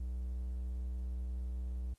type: tone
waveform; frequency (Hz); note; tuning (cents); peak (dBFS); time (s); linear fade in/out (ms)
triangle; 61.8; B1; +2; -34; 0-1.94; 5
effects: white hiss -75 dBFS RMS until 1.98 s + AAC 32 kbps